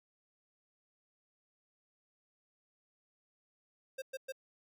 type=tone bursts; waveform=square; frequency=530 Hz; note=C5; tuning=22 cents sharp; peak=-39 dBFS; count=3; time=3.98-4.323 s; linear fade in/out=10 ms; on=41 ms; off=110 ms; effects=none